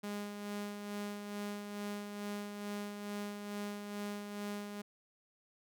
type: tone with tremolo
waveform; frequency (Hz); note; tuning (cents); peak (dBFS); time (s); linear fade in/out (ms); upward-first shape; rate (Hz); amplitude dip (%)
sawtooth; 205.3; G#3; -20; -34; 0.03-4.82; 10; sine; 2.3; 45
effects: none